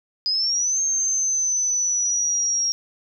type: exponential two-way sweep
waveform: sine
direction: up then down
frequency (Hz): 4942 to 6400 to 5590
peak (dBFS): -19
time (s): 0.26-2.72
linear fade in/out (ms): 0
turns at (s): 0.81
effects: none